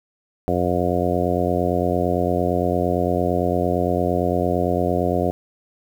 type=harmonic tone; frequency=88.8 Hz; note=F2; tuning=29 cents sharp; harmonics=1 / 2 / 3 / 4 / 5 / 6 / 7 / 8; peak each=-26 / -26 / -26 / -26 / -26 / -26 / -26 / -26 dBFS; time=0.48-5.31 s; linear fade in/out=0 ms; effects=8-bit